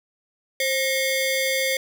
sawtooth ring-modulated tone, 1346 Hz, E6, 36 cents sharp, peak -14 dBFS, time 0.6-1.77 s, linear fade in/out 2 ms, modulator 817 Hz, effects none

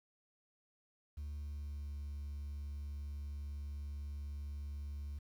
sine tone with pitch glide, 73.42 to 71.99 Hz, D2 to D2, 0 to -34 cents, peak -38 dBFS, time 1.17-5.19 s, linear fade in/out 10 ms, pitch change -34 cents, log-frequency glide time 1.34-1.95 s, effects tanh soft clip ceiling -40 dBFS + 11-bit

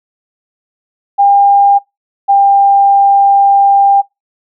sine tone pair in turn, 802 / 796 Hz, G5 / G5, +39 / +26 cents, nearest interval unison, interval 13 cents, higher first, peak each -4 dBFS, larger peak neither, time 1.18-1.79 / 2.28-4.02 s, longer second, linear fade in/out 20 ms, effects noise-tail reverb RT60 0.2 s tail -24 dB re dry

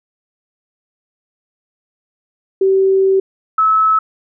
sine tone pair in turn, 384.7 / 1298.1 Hz, G4 / E6, -33 / -27 cents, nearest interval octave + major sixth, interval 2106 cents, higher second, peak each -9 dBFS, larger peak neither, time 2.61-3.2 / 3.58-3.99 s, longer first, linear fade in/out 5 ms, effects none

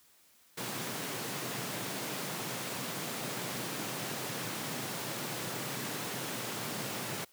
pink high-pass noise, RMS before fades -38 dBFS, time 0.57-7.25 s, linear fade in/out 10 ms, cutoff 110 Hz, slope 96 dB/octave, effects white hiss -64 dBFS RMS until 7.32 s + high-pass 60 Hz 12 dB/octave

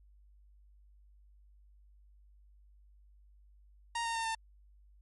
sawtooth tone with pitch steps, 932.3 / 920.5 / 908.9 / 897.4 Hz, A#5 / A#5 / A#5 / A5, 0 / -22 / -44 / +34 cents, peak -29 dBFS, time 3.95-4.35 s, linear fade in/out 5 ms, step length 100 ms, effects added 50 Hz sine -58 dBFS peak until 5.01 s + MP3 48 kbps

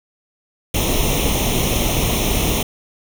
pink noise with comb filter, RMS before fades -18 dBFS, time 0.74-2.63 s, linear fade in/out 5 ms, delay 0.32 ms, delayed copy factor +0.8, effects none

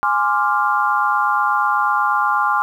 sine chord, D half-diminished seventh, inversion second, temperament equal, 830.6 / 1046.5 / 1174.7 / 1396.9 Hz, Ab5 / C6 / D6 / F6, 0 / 0 / 0 / 0 cents, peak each -20 dBFS, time 0.03-2.62 s, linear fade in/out 0 ms, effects 8-bit

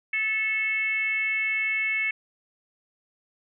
sine tone with frequency modulation, 2193 Hz, C#7, 19 cents flat, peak -23 dBFS, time 0.13-2.11 s, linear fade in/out 5 ms, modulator 449 Hz, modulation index 0.67, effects none

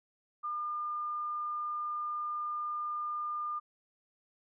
sine tone, 1206 Hz, D6, 46 cents sharp, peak -33 dBFS, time 0.43-3.6 s, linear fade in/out 20 ms, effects none

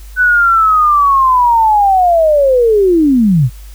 sine linear sweep, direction down, 1507 to 110.1 Hz, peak -6 dBFS, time 0.16-3.5 s, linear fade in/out 50 ms, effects added 50 Hz sine -29 dBFS peak until 3.74 s + white hiss -43 dBFS RMS until 3.74 s

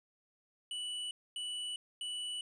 square tone bursts, 2960 Hz, F#7, in tune, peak -38 dBFS, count 3, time 0.71-2.41 s, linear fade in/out 2 ms, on 400 ms, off 250 ms, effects resampled to 22050 Hz

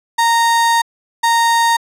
35% pulse tone bursts at uneven times, 927 Hz, A#5, 10 cents flat, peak -9 dBFS, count 2, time 0.18-0.82 / 1.23-1.77 s, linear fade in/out 10 ms, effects low-pass 11000 Hz 12 dB/octave

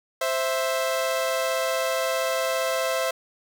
sawtooth tone pair together, 524 / 659.3 Hz, C5 / E5, +2 / 0 cents, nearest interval major third, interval 398 cents, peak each -22 dBFS, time 0.21-3.11 s, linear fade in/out 5 ms, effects none

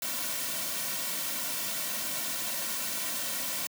white noise with comb filter, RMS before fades -33 dBFS, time 0.02-3.67 s, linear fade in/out 2 ms, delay 2.4 ms, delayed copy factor -0.65, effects high-pass 150 Hz 12 dB/octave

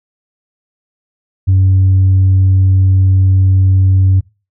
sine tone, 94.8 Hz, F#2, 43 cents sharp, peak -4 dBFS, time 1.47-4.21 s, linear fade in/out 20 ms, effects noise-tail reverb RT60 0.3 s tail -22 dB re dry + tanh soft clip ceiling -4 dBFS

